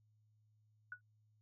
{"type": "tone with exponential decay", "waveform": "sine", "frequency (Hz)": 1469, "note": "F#6", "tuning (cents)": -13, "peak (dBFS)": -40, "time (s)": [0.92, 1.01], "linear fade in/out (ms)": 2, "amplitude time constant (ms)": 18, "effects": ["added 107 Hz sine -70 dBFS peak until 1.41 s"]}